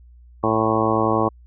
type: harmonic tone with a mistuned harmonic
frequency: 110.8 Hz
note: A2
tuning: 13 cents sharp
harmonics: 1 / 2 / 3 / 4 / 5 / 6 / 7 / 8 / 9 / 10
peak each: -27 / -26 / -23 / -25 / -25 / -28 / -26 / -29 / -27 / -24 dBFS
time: 0.43-1.29 s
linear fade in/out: 10 ms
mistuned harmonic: 10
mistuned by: -16 cents
effects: added 60 Hz sine -44 dBFS peak until 1.46 s